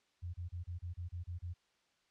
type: tone bursts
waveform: sine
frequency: 87.3 Hz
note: F2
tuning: in tune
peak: -39 dBFS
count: 9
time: 0.22-1.54 s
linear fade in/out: 20 ms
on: 120 ms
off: 30 ms
effects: white hiss -75 dBFS RMS until 2.1 s + low-pass 5000 Hz 12 dB/octave